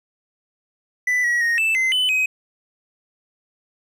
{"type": "tone with pitch steps", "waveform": "triangle", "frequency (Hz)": [1989, 1917, 1864, 2643, 2062, 3014, 2526], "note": ["B6", "A#6", "A#6", "E7", "C7", "F#7", "D#7"], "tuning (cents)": [12, 48, -1, 4, -26, 31, 26], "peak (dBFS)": -15, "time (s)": [1.07, 2.26], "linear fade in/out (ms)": 5, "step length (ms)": 170, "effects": []}